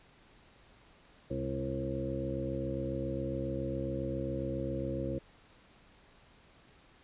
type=harmonic tone with a mistuned harmonic; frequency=67.3 Hz; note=C2; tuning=49 cents sharp; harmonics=1 / 2 / 3 / 4 / 5 / 7 / 8; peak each=-42 / -39 / -43 / -41 / -39 / -43 / -39 dBFS; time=1.3-5.19 s; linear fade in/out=10 ms; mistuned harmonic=2; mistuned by=-63 cents; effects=pink hiss -61 dBFS RMS until 7.03 s + resampled to 8000 Hz